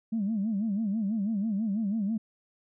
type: tone with vibrato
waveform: sine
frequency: 210.2 Hz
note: G#3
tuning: 21 cents sharp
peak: -25 dBFS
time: 0.12-2.18 s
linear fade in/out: 10 ms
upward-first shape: sine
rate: 6.1 Hz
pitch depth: 150 cents each way
effects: tanh soft clip ceiling -22 dBFS